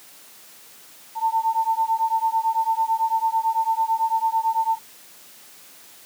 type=beating tone pair; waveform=sine; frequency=893 / 902 Hz; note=A5 / A5; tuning=+25 / +43 cents; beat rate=9 Hz; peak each=-22 dBFS; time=1.15-4.79 s; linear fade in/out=50 ms; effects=white hiss -47 dBFS RMS until 6.05 s + high-pass 150 Hz 12 dB/octave